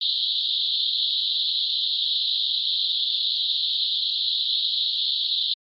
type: band-pass noise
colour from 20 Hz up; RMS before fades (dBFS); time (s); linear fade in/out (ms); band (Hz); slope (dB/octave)
white; -24; 0.01-5.54; 5; 3300 to 4200; 96
effects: MP3 32 kbps